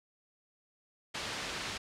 white low-pass noise, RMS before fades -39 dBFS, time 1.14-1.78 s, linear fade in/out 10 ms, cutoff 4100 Hz, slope 12 dB/octave, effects low-pass 10000 Hz 12 dB/octave

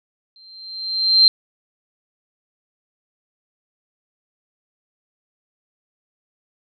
sine tone with exponential growth, 4145 Hz, C8, 17 cents flat, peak -6 dBFS, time 0.36-1.28 s, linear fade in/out 1 ms, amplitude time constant 200 ms, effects none

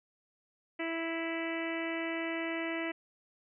harmonic tone, 329.6 Hz, E4, in tune, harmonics 1 / 2 / 3 / 4 / 5 / 6 / 7 / 8 / 9, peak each -36 / -40 / -47 / -47 / -47 / -40 / -43 / -46 / -49 dBFS, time 0.79-2.92 s, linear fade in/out 10 ms, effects none

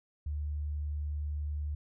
sine tone, 74.1 Hz, D2, 16 cents sharp, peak -32 dBFS, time 0.26-1.75 s, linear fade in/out 5 ms, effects none

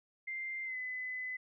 sine tone with pitch glide, 2093 to 2014 Hz, C7 to B6, 0 to +33 cents, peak -37 dBFS, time 0.27-1.37 s, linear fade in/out 10 ms, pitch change -67 cents, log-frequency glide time 0.64-0.77 s, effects none

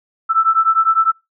sine beating tone pair, 1318.5 / 1328.4 Hz, E6 / E6, 0 / +13 cents, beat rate 9.9 Hz, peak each -14 dBFS, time 0.29-1.12 s, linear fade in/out 20 ms, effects noise-tail reverb RT60 0.2 s tail -24 dB re dry

